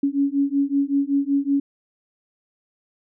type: beating tone pair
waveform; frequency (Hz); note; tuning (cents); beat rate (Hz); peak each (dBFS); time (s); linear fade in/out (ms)
sine; 277.2 / 282.5; C#4 / C#4; 0 / +33; 5.3; -21; 0.03-1.6; 5
effects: none